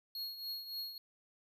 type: tone with tremolo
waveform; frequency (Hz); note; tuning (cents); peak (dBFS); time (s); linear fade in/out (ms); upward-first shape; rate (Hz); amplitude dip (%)
square; 4305; C8; +49; -38; 0.15-0.98; 2; triangle; 3.5; 70
effects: none